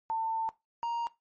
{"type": "tone pair in turn", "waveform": ["sine", "triangle"], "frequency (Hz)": [896, 936.2], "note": ["A5", "A#5"], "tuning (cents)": [31, 7], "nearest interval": "minor second", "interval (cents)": 76, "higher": "second", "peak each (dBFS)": -28, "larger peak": "neither", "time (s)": [[0.1, 0.49], [0.83, 1.07]], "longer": "first", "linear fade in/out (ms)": 0, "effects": ["noise-tail reverb RT60 0.2 s tail -18 dB re dry", "MP3 32 kbps"]}